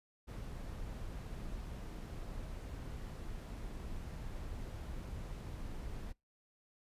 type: noise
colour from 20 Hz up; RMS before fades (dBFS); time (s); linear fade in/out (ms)
brown; -44; 0.27-6.13; 20
effects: noise-tail reverb RT60 0.2 s tail -24 dB re dry + resampled to 32000 Hz